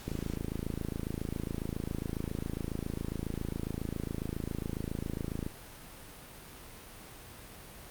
click train, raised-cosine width 3 ms, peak -21 dBFS, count 148, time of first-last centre 0.08-5.465 s, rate 27.3 Hz, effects pink hiss -49 dBFS RMS until 7.9 s + Opus 48 kbps

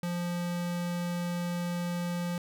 square tone, 174.61 Hz, F3, in tune, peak -31 dBFS, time 0.03-2.38 s, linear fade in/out 2 ms, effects none

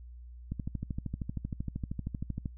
click train, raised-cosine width 5 ms, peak -22 dBFS, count 26, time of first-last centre 0.52-2.458 s, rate 12.9 Hz, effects noise-tail reverb RT60 0.1 s tail -25 dB re dry + added 60 Hz sine -45 dBFS peak until 2.57 s

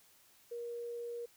sine tone, 473.6 Hz, A#4, 27 cents sharp, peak -39 dBFS, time 0.51-1.26 s, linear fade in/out 10 ms, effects white hiss -65 dBFS RMS until 1.36 s

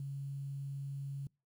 sine tone with quantisation, 138.8 Hz, C#3, 3 cents sharp, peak -38 dBFS, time 0-1.27 s, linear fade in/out 2 ms, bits 11, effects noise-tail reverb RT60 0.3 s tail -26 dB re dry

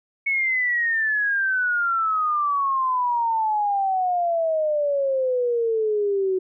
sine exponential sweep, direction down, 2217 to 370.1 Hz, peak -19 dBFS, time 0.26-6.39 s, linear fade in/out 10 ms, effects none

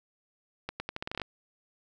accelerating click train, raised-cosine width 0.3 ms, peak -18 dBFS, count 11, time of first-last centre 0.69-1.217 s, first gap 110 ms, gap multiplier 0.82, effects none

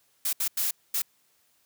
blue noise bursts at uneven times, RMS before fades -27 dBFS, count 4, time 0.25-0.33 / 0.4-0.48 / 0.57-0.71 / 0.94-1.02 s, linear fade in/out 5 ms, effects white hiss -67 dBFS RMS until 1.65 s + high-pass 60 Hz 12 dB/octave

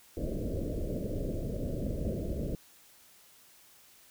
pink low-pass noise, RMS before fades -34 dBFS, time 0.17-2.55 s, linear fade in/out 0 ms, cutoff 630 Hz, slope 96 dB/octave, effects white hiss -59 dBFS RMS until 4.1 s

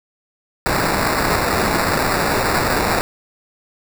white noise with sample-and-hold, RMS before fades -18 dBFS, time 0.66-3.01 s, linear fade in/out 0 ms, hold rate 3150 Hz, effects none

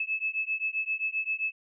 sine beating tone pair, 2600 / 2607.6 Hz, E7 / E7, -24 / -19 cents, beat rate 7.6 Hz, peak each -31 dBFS, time 0-1.52 s, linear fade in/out 5 ms, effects none

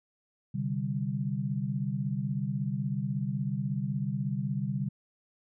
sine chord, C suspended second, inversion none, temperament just, 130.81 / 147.16 / 196.22 Hz, C3 / D3 / G3, 0 / +4 / +2 cents, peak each -33 dBFS, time 0.54-4.89 s, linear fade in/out 10 ms, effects none

